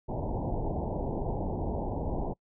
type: low-pass noise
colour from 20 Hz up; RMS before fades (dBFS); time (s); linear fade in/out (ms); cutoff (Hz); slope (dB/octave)
pink; -32; 0.08-2.34; 20; 930; 96
effects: noise-tail reverb RT60 0.1 s tail -26 dB re dry